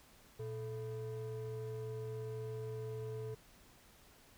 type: ring-modulated tone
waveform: triangle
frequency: 277.2 Hz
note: C#4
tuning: in tune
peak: -35 dBFS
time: 0.39-3.35 s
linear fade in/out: 10 ms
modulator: 159 Hz
effects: pink hiss -63 dBFS RMS until 4.37 s